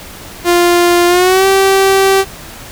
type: tone with pitch glide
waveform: sawtooth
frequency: 349.2 to 387.5 Hz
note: F4 to G4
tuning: 0 to -20 cents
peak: -3 dBFS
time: 0.44-2.25 s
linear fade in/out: 50 ms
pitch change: +180 cents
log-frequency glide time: 1.07-1.46 s
effects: pink hiss -31 dBFS RMS until 2.71 s